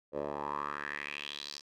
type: tone with band-pass filter sweep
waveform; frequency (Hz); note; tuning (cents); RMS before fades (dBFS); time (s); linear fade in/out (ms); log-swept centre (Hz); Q
10% pulse; 72.6; D2; -19; -39; 0.12-1.62; 50; 530 to 5300; 4.2
effects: none